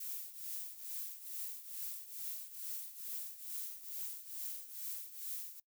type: noise with tremolo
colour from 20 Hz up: violet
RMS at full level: -41 dBFS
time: 0-5.6 s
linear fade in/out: 5 ms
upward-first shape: triangle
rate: 2.3 Hz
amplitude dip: 80%
effects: noise-tail reverb RT60 0.1 s tail -20 dB re dry